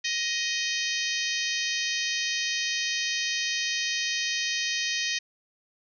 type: harmonic tone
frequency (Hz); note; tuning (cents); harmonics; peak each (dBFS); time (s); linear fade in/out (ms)
625; D#5; +8; 3 / 4 / 5 / 6 / 7 / 8 / 9 / 10; -32 / -33 / -34 / -35 / -35 / -36 / -37 / -37; 0.04-5.19; 10
effects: none